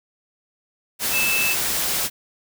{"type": "tone in noise", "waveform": "sine", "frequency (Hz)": 2630, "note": "E7", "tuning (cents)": -5, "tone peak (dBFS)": -20, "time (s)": [1.11, 1.56], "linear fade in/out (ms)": 50, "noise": "white", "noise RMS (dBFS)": -23, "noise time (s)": [0.99, 2.1], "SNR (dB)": 0, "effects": []}